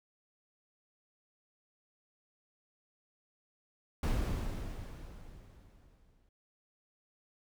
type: noise with exponential decay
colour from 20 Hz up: brown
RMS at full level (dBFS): -29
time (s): 4.03-6.29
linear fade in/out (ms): 2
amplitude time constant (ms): 490
effects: none